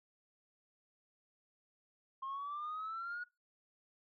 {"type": "exponential sweep", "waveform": "sine", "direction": "up", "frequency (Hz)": [1061, 1460], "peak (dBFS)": -38, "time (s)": [2.22, 3.24], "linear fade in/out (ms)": 10, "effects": ["noise-tail reverb RT60 0.2 s tail -19 dB re dry", "tanh soft clip ceiling -36 dBFS"]}